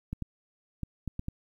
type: clicks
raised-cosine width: 5 ms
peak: -21 dBFS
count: 6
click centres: 0.13 / 0.223 / 0.833 / 1.077 / 1.194 / 1.284 s
effects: 10-bit

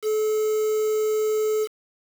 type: tone with quantisation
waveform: triangle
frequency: 431 Hz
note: A4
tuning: 36 cents flat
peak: -18 dBFS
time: 0.02-1.68 s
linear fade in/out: 50 ms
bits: 6
effects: none

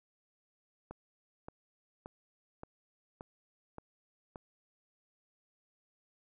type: click train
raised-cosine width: 1 ms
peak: -30 dBFS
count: 7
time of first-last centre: 0.91-4.358 s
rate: 1.74 Hz
effects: none

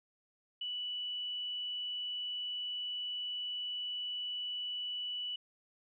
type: tone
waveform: sine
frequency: 2960 Hz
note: F#7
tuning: in tune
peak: -36 dBFS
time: 0.61-5.36 s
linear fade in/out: 5 ms
effects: none

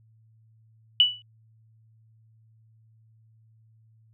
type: tone with exponential decay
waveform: sine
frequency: 2959 Hz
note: F#7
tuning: 1 cent flat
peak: -11 dBFS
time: 1-1.22 s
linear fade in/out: 1 ms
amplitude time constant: 47 ms
effects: added 111 Hz sine -56 dBFS peak until 4.13 s

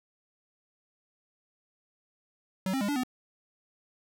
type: tone with pitch steps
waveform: square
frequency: 188.8 / 267 / 203.3 / 289.1 / 253.1 Hz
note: F#3 / C4 / G#3 / D4 / B3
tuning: +35 / +35 / -37 / -27 / +43 cents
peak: -28 dBFS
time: 2.66-3.035 s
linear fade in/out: 2 ms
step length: 75 ms
effects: none

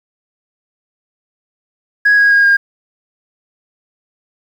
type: tone with pitch steps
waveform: sine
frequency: 1662 / 1646.7 / 1631.6 / 1616.6 Hz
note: G#6 / G#6 / G#6 / G#6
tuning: +1 / -15 / -31 / -47 cents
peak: -5 dBFS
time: 2.05-2.57 s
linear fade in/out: 10 ms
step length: 130 ms
effects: tanh soft clip ceiling -4 dBFS + 7-bit

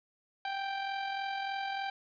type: tone with amplitude modulation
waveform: sawtooth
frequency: 785 Hz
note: G5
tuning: 2 cents sharp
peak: -28 dBFS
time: 0.45-1.9 s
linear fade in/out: 2 ms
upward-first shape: sine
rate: 43.3 Hz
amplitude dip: 40%
effects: resampled to 11025 Hz + 10-bit

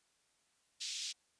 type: band-pass noise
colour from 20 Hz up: pink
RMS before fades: -42 dBFS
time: 0.8-1.13 s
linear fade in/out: 20 ms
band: 3200 to 6900 Hz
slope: 24 dB/octave
effects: white hiss -75 dBFS RMS until 1.39 s + resampled to 22050 Hz

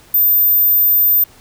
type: tone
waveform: sine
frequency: 13790 Hz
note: A9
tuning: 36 cents flat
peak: -7 dBFS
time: 0.14-1.24 s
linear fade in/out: 5 ms
effects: tanh soft clip ceiling -7 dBFS + pink hiss -45 dBFS RMS until 1.4 s

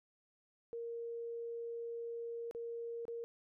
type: tone with dropouts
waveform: sine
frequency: 466.2 Hz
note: A#4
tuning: in tune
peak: -40 dBFS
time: 0.73-3.24 s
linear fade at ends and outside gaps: 0 ms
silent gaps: 2.511-2.549 / 3.053-3.081 s
effects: none

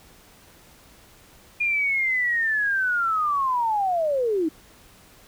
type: linear sweep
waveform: sine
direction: down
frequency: 2433 to 300 Hz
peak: -20 dBFS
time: 1.6-4.49 s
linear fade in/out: 10 ms
effects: pink hiss -52 dBFS RMS until 5.27 s

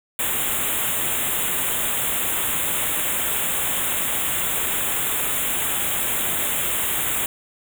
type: band-stop noise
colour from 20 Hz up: white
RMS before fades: -23 dBFS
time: 0.19-7.26 s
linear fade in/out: 2 ms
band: 3700 to 6900 Hz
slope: 96 dB/octave
effects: none

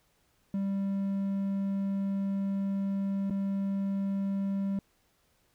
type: tone with dropouts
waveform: triangle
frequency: 196.4 Hz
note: G3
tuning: 4 cents sharp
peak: -26 dBFS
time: 0.54-4.79 s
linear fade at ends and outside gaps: 2 ms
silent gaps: 3.299-3.307 s
effects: pink hiss -70 dBFS RMS until 5.54 s

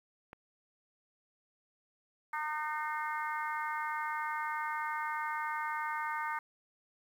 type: click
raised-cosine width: 0.5 ms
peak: -32 dBFS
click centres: 0.331 s
type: harmonic tone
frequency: 304.8 Hz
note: D#4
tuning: 36 cents flat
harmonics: 3 / 4 / 5 / 6 / 7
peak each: -37 / -39 / -41 / -43 / -44 dBFS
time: 2.33-6.39 s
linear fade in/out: 5 ms
effects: 10-bit

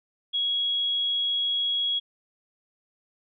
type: tone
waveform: sine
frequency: 3322 Hz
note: G#7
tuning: in tune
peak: -23 dBFS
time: 0.33-2 s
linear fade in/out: 20 ms
effects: none

